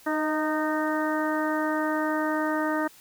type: harmonic tone with a mistuned harmonic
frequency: 307.8 Hz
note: D#4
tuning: 19 cents flat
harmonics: 1 / 2 / 3 / 4 / 5 / 6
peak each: -27 / -30 / -32 / -33 / -34 / -35 dBFS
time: 0.06-2.88 s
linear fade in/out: 10 ms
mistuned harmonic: 2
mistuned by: +22 cents
effects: white hiss -53 dBFS RMS until 3 s